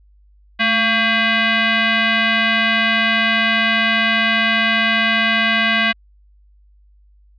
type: tone with frequency modulation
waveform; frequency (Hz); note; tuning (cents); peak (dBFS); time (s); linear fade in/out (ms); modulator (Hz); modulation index
sine; 220; A3; 0; -13; 0.59-5.93; 20; 905; 3.2
effects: added 50 Hz sine -48 dBFS peak until 7.38 s + resampled to 11025 Hz